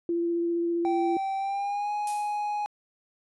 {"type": "tone with vibrato", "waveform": "sine", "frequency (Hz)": 340.8, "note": "F4", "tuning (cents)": -42, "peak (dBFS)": -24, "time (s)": [0.09, 1.17], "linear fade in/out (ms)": 2, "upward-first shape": "sine", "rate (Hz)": 15, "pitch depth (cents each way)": 10}
{"type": "tone with pitch glide", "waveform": "triangle", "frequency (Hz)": [777, 832.8], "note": ["G5", "G#5"], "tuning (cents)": [-16, 5], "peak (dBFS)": -25, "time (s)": [0.85, 2.66], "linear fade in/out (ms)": 0, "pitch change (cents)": 121, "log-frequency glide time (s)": [1.37, 1.92]}
{"type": "noise with exponential decay", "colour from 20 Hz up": "violet", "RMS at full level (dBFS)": -31, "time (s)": [2.07, 2.58], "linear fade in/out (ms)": 2, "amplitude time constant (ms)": 110}
{"effects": ["resampled to 24000 Hz"]}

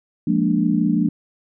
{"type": "chord", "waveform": "sine", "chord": "Bb dominant seventh", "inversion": "second", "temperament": "equal", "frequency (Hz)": [174.61, 207.7, 233.1, 293.7], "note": ["F3", "Ab3", "Bb3", "D4"], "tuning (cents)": [0, 0, 0, 0], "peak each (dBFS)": -21, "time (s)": [0.27, 1.09], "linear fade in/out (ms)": 5, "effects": []}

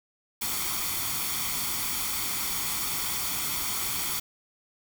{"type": "noise with comb filter", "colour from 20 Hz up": "white", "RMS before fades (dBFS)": -30, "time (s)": [0.41, 4.2], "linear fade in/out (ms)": 10, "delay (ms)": 0.89, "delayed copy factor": 0.6, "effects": []}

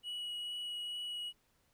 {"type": "tone with vibrato", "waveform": "triangle", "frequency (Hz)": 2921, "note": "F#7", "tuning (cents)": -23, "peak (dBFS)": -37, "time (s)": [0.03, 1.33], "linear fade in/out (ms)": 50, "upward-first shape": "sine", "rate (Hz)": 2.3, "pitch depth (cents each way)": 8, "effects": ["pink hiss -74 dBFS RMS until 1.73 s"]}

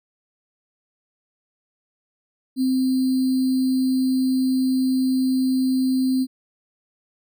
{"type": "tone with sample-and-hold", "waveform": "sine", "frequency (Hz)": 260, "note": "C4", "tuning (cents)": -11, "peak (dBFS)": -17, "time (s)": [2.56, 6.27], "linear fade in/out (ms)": 50, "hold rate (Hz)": 4410, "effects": []}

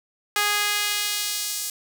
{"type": "tone with high-pass filter sweep", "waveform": "sawtooth", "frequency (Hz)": 413.6, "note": "G#4", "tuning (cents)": -7, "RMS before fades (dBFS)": -25, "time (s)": [0.36, 1.7], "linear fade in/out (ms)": 2, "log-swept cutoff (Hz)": [1300, 6500], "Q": 0.88, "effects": ["7-bit"]}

